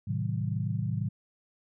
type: chord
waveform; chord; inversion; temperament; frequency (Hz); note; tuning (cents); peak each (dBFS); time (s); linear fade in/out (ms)
sine; A diminished seventh; none; just; 110 / 132 / 158.4 / 190.08; A2 / C3 / Eb3 / Gb3; 0 / +16 / +31 / +47; -31 / -34 / -34 / -36; 0.07-1.09; 10
effects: none